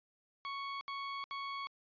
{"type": "tone bursts", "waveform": "sawtooth", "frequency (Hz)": 1110, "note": "C#6", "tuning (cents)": 2, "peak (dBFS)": -35, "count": 3, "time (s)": [0.45, 1.67], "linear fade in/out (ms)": 0, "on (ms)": 360, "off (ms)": 70, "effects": ["resampled to 11025 Hz"]}